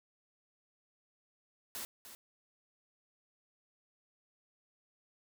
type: noise with echo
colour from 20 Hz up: white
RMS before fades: -42 dBFS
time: 1.75-1.85 s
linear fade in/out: 0 ms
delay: 300 ms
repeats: 1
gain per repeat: -10 dB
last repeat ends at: 2.15 s
effects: none